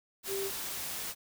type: tone in noise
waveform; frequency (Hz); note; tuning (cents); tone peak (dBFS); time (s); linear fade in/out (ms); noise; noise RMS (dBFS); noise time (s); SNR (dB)
sine; 392; G4; 0; -33; 0.27-0.51; 50; white; -38; 0.23-1.15; +2
effects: none